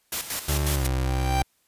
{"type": "noise with tremolo", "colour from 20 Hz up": "white", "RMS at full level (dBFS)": -28, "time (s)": [0.12, 0.87], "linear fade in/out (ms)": 5, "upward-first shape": "square", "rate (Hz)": 5.5, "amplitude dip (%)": 65}
{"type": "tone with pitch glide", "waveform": "30% pulse", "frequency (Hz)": [72.9, 64.95], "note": ["D2", "C2"], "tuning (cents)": [-12, -12], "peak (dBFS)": -20, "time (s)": [0.48, 1.43], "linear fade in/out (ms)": 10, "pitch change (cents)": -200, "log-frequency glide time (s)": [0.72, 0.83]}
{"type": "tone with exponential growth", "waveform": "45% pulse", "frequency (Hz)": 784, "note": "G5", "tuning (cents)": 0, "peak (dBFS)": -22, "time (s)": [0.73, 1.42], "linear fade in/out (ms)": 2, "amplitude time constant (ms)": 150}
{"effects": ["white hiss -67 dBFS RMS until 1.67 s", "resampled to 32000 Hz"]}